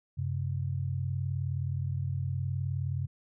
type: tone pair together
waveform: sine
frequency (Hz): 94.8 / 134.07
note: F#2 / C3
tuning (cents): +43 / +43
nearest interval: tritone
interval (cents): 600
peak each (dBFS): -32 / -32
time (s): 0.17-3.07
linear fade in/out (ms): 20
effects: none